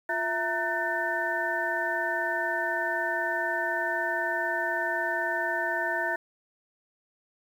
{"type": "tone cluster", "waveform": "sine", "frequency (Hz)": [350.8, 663, 927, 1510, 1789], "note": ["F4", "E5", "A#5", "F#6", "A6"], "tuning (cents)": [8, 10, -10, 35, 28], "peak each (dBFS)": [-37, -32, -34, -32, -30], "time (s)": [0.09, 6.16], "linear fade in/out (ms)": 5, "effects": ["9-bit"]}